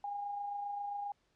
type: tone with amplitude modulation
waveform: sine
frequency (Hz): 813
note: G#5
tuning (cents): -37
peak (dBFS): -35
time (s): 0.04-1.12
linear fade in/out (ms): 2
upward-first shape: sine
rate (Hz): 27.5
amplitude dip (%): 35
effects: pink hiss -75 dBFS RMS until 1.35 s + low-pass 6000 Hz 12 dB/octave